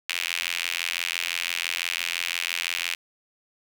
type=tone with high-pass filter; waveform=sawtooth; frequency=85.9 Hz; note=F2; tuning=28 cents flat; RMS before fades=-29 dBFS; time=0.09-2.95 s; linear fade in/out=5 ms; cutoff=2500 Hz; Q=2.8; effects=8-bit